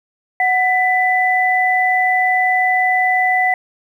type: tone pair together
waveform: sine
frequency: 740 / 1992.8 Hz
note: F#5 / B6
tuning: 0 / +15 cents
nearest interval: octave + perfect fourth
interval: 1715 cents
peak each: -15 dBFS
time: 0.4-3.54 s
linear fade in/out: 2 ms
effects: 8-bit